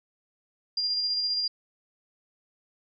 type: tone with tremolo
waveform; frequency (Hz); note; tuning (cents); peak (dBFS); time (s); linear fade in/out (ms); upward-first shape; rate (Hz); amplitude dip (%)
sine; 4800; D8; +37; -24; 0.77-1.48; 5; square; 15; 25
effects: none